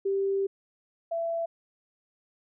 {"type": "tone pair in turn", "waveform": "sine", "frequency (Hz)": [392, 668.7], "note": ["G4", "E5"], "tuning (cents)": [0, 25], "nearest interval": "major sixth", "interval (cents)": 925, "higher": "second", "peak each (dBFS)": [-24, -27], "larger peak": "first", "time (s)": [[0.05, 0.47], [1.11, 1.46]], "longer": "first", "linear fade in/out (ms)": 10, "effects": []}